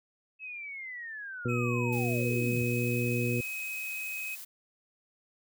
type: linear sweep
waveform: sine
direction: down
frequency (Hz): 2598 to 49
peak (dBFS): -38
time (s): 0.39-2.66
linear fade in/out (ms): 50
type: harmonic tone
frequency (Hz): 121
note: B2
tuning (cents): -35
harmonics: 1 / 2 / 3 / 4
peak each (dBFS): -30 / -33 / -35 / -36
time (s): 1.45-3.41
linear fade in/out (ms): 5
type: tone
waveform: triangle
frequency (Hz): 2540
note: D#7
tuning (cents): +35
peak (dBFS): -33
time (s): 1.48-4.36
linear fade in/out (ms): 20
type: noise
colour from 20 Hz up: blue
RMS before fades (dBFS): -44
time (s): 1.92-4.45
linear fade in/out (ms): 10
effects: none